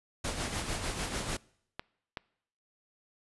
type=noise with tremolo; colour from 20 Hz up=pink; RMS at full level=-33 dBFS; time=0.24-1.37 s; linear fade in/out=5 ms; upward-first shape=sine; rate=6.7 Hz; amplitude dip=50%
type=clicks; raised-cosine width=0.3 ms; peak=-20 dBFS; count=2; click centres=1.795 / 2.172 s
effects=noise-tail reverb RT60 0.7 s tail -24 dB re dry + resampled to 24000 Hz